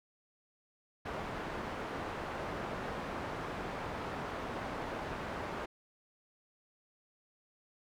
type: low-pass noise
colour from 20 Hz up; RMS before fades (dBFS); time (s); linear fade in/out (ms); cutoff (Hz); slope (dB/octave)
white; -40; 1.05-5.66; 10; 1100; 12
effects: none